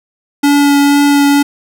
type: tone with vibrato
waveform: square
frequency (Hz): 285.2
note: C#4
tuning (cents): +49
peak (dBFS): -7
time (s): 0.43-1.43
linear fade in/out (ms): 10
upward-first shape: triangle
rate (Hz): 2.1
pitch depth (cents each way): 11
effects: none